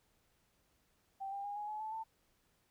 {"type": "tone with pitch steps", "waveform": "sine", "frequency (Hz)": [780, 797.3, 815, 833.1, 851.6, 870.5, 889.8], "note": ["G5", "G5", "G#5", "G#5", "G#5", "A5", "A5"], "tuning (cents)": [-9, 29, -33, 5, 43, -19, 19], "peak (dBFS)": -39, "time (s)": [1.2, 2.04], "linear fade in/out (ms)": 20, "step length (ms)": 120, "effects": ["pink hiss -75 dBFS RMS until 2.7 s"]}